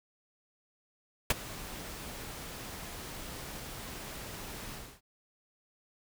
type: noise with ADSR envelope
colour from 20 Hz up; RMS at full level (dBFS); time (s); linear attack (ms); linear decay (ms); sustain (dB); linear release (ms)
pink; -23; 1.3-5.01; 4; 24; -20; 280
effects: none